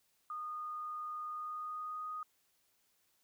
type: tone with pitch glide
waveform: sine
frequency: 1228 to 1243.7 Hz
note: D#6 to D#6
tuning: -23 to -1 cents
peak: -39 dBFS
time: 0.3-2.23 s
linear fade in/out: 2 ms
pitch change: +22 cents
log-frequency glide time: 1.3-2.06 s
effects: white hiss -75 dBFS RMS until 3.23 s

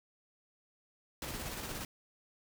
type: noise with tremolo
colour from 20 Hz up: pink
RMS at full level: -40 dBFS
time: 1.22-1.85 s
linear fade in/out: 2 ms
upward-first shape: square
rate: 17 Hz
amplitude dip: 30%
effects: none

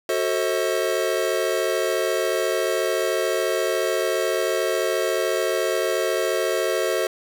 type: chord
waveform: square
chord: F# diminished seventh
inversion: none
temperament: just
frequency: 370 / 444 / 532.8 / 639.4 Hz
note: F#4 / A4 / C5 / Eb5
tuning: 0 / +16 / +31 / +47 cents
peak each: -27 dBFS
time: 0.09-7.07 s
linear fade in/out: 2 ms
effects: none

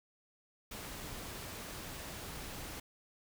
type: noise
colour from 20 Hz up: pink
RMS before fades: -45 dBFS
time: 0.71-2.8 s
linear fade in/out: 5 ms
effects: none

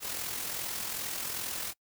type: noise with amplitude modulation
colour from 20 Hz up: white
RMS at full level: -34 dBFS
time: 0-1.74 s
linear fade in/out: 50 ms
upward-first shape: sine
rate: 42.5 Hz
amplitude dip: 45%
effects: noise-tail reverb RT60 0.1 s tail -24 dB re dry

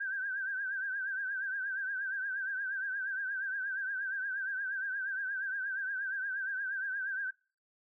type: tone with vibrato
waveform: sine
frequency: 1569 Hz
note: G6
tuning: 1 cent sharp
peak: -33 dBFS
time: 0-7.31 s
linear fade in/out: 10 ms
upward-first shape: triangle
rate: 8.5 Hz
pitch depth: 90 cents each way
effects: noise-tail reverb RT60 0.4 s tail -26 dB re dry

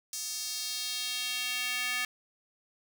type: tone with high-pass filter sweep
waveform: square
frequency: 248.5 Hz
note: B3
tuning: 11 cents sharp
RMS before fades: -34 dBFS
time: 0.13-2.05 s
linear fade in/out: 2 ms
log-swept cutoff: 6100 to 2000 Hz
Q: 1.9
effects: none

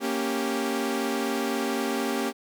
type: chord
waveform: sawtooth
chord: G diminished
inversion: first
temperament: equal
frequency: 233.1 / 277.2 / 392 Hz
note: Bb3 / Db4 / G4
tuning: 0 / 0 / 0 cents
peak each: -26 dBFS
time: 0-2.33 s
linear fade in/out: 50 ms
effects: none

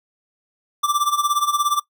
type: tone with tremolo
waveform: square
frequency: 1174.7 Hz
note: D6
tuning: in tune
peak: -15 dBFS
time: 0.83-1.8 s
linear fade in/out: 10 ms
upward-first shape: sine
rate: 17 Hz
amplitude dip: 80%
effects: noise-tail reverb RT60 0.1 s tail -20 dB re dry

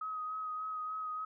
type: tone with vibrato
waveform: sine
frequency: 1263 Hz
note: D#6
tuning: 26 cents sharp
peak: -36 dBFS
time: 0.01-1.25 s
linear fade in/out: 5 ms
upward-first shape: sine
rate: 3.4 Hz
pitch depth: 20 cents each way
effects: none

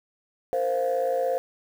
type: chord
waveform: sine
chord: Bb suspended second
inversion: none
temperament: equal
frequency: 466.2 / 523.3 / 698.5 Hz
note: Bb4 / C5 / F5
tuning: 0 / 0 / 0 cents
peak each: -29 / -23 / -27 dBFS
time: 0.53-1.38 s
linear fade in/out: 0 ms
effects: tanh soft clip ceiling -17 dBFS + 8-bit

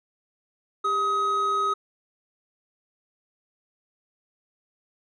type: tone pair together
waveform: triangle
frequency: 397.9 / 1264 Hz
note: G4 / D#6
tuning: +26 / +27 cents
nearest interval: octave + minor sixth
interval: 2001 cents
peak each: -30 / -20 dBFS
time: 0.84-1.74 s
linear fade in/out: 10 ms
effects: resampled to 22050 Hz

